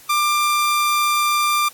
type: tone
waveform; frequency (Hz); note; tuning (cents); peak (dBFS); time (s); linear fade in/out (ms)
sawtooth; 1189; D6; +21; -12; 0.09-1.69; 10
effects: white hiss -45 dBFS RMS until 1.73 s + AAC 64 kbps